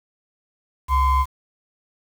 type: ring-modulated tone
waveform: triangle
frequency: 545 Hz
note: C#5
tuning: 29 cents flat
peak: -10 dBFS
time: 0.88-1.26 s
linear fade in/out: 50 ms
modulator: 478 Hz
effects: 7-bit